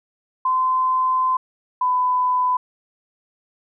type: tone pair in turn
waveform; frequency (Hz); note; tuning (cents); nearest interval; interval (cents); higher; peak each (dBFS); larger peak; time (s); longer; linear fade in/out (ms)
sine; 1029 / 1002; C6 / B5; -29 / +25; unison; 46; first; -16; neither; 0.45-1.37 / 1.81-2.57; first; 5
effects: none